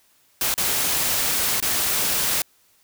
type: noise with dropouts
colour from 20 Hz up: white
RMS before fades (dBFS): -22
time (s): 0.41-2.42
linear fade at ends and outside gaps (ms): 2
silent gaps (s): 0.541-0.578 / 1.602-1.625
effects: white hiss -60 dBFS RMS until 2.83 s